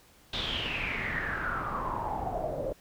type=noise with low-pass filter sweep; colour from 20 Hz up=pink; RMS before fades=-33 dBFS; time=0.33-2.73 s; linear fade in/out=5 ms; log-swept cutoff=3700 to 520 Hz; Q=8.1; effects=pink hiss -59 dBFS RMS until 2.8 s